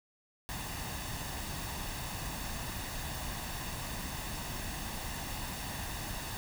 pink noise with comb filter, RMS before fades -39 dBFS, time 0.49-6.37 s, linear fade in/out 0 ms, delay 1.1 ms, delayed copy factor +0.5, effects none

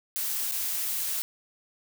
blue noise with dropouts, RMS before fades -30 dBFS, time 0.16-1.22 s, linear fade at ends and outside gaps 0 ms, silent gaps 0.513-0.52 s, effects none

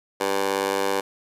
15% pulse tone with high-pass filter, 98 Hz, G2, in tune, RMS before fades -24 dBFS, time 0.2-1.01 s, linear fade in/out 10 ms, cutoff 550 Hz, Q 2.7, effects resampled to 32000 Hz + 8-bit

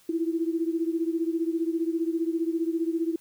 sine beating tone pair, 326.4 / 341.4 Hz, E4 / F4, -17 / -39 cents, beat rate 15 Hz, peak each -26 / -29 dBFS, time 0.09-3.16 s, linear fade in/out 5 ms, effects white hiss -59 dBFS RMS until 3.2 s

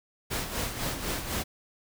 pink noise with tremolo, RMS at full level -30 dBFS, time 0.3-1.44 s, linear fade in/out 20 ms, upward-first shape sine, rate 4 Hz, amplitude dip 60%, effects none

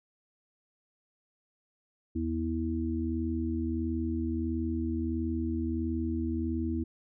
harmonic tone, 81.5 Hz, E2, 19 cents flat, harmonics 1 / 3 / 4, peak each -33 / -33 / -33 dBFS, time 2.15-6.84 s, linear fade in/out 10 ms, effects none

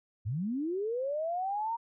sine linear sweep, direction up, 91 to 940 Hz, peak -30 dBFS, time 0.25-1.77 s, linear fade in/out 20 ms, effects none

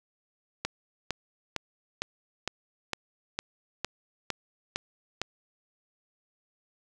click train, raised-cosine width 0.2 ms, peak -12 dBFS, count 11, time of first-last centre 0.65-5.216 s, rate 2.19 Hz, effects none

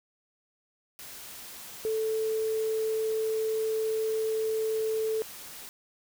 sine tone in noise, 440 Hz, A4, in tune, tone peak -26 dBFS, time 1.85-5.22 s, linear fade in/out 0 ms, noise white, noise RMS -44 dBFS, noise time 0.99-5.69 s, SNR +15 dB, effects none

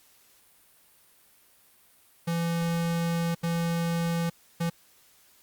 square tone bursts at uneven times, 168.4 Hz, E3, 37 cents sharp, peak -26 dBFS, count 3, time 2.27-3.35 / 3.43-4.3 / 4.6-4.7 s, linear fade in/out 10 ms, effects white hiss -60 dBFS RMS until 5.42 s + Opus 48 kbps

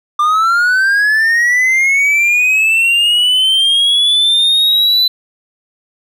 triangle linear sweep, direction up, 1184 to 4019 Hz, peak -7 dBFS, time 0.19-5.08 s, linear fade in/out 5 ms, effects none

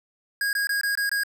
square tone bursts, 1638 Hz, G#6, 24 cents flat, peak -23 dBFS, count 6, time 0.41-1.235 s, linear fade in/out 2 ms, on 120 ms, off 21 ms, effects none

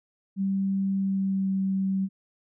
sine tone with pitch glide, 194.4 to 192.28 Hz, G3 to G3, -14 to -33 cents, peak -23 dBFS, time 0.36-2.09 s, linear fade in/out 50 ms, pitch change -19 cents, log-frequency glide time 0.97-1.49 s, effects none

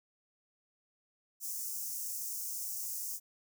white high-pass noise, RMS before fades -39 dBFS, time 1.4-3.2 s, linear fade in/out 50 ms, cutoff 5500 Hz, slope 48 dB/octave, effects none

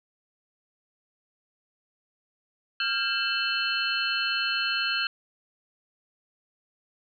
sine tone cluster, 1388 / 1597 / 2659 / 3010 / 4235 Hz, F6 / G6 / E7 / F#7 / C8, -11 / +32 / +14 / +29 / +20 cents, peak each -31 dBFS, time 2.8-5.07 s, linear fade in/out 2 ms, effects none

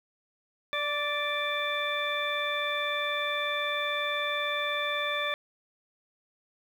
harmonic tone with a mistuned harmonic, 587.3 Hz, D5, in tune, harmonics 1 / 2 / 3 / 4 / 6, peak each -34 / -34 / -34 / -34 / -34 dBFS, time 0.73-5.34 s, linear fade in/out 0 ms, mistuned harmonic 2, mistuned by -16 cents, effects 9-bit

